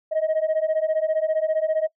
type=beating tone pair; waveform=sine; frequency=622.3 / 637.3 Hz; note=D#5 / D#5; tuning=0 / +41 cents; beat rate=15 Hz; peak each=-21 dBFS; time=0.11-1.88 s; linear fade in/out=20 ms; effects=noise-tail reverb RT60 0.1 s tail -22 dB re dry + tanh soft clip ceiling -16 dBFS